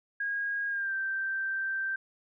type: tone with pitch glide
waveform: sine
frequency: 1635 to 1565.7 Hz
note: G#6 to G6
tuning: -28 to -3 cents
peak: -29 dBFS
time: 0.2-1.96 s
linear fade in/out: 5 ms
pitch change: -75 cents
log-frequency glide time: 0.68-0.94 s
effects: none